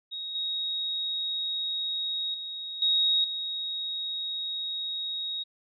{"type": "tone with level steps", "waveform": "sine", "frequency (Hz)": 3772, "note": "A#7", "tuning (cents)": 20, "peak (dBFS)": [-33, -28, -34, -21, -30], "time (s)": [0.11, 5.44], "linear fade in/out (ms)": 20, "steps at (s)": [0.35, 2.34, 2.82, 3.24], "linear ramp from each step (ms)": 2, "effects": []}